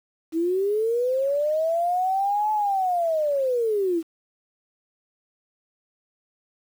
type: linear two-way sweep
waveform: sine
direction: up then down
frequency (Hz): 316.4 to 862 to 316.4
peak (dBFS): -20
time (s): 0.32-4.03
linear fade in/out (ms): 50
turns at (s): 2.52
effects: 8-bit